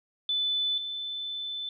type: tone pair in turn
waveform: sine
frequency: 3500 / 3518 Hz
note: A7 / A7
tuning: -10 / -1 cents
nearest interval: unison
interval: 9 cents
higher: second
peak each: -25 / -32 dBFS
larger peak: first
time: 0.29-0.78 / 0.78-1.69 s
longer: second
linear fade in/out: 2 ms
effects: none